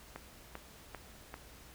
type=click train; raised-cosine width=0.5 ms; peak=-27 dBFS; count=4; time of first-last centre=0.16-1.341 s; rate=2.54 Hz; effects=added 60 Hz sine -60 dBFS peak until 1.74 s + pink hiss -56 dBFS RMS until 1.74 s